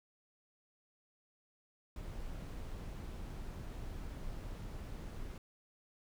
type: noise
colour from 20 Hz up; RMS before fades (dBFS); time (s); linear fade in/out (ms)
brown; -44; 1.96-5.38; 2
effects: none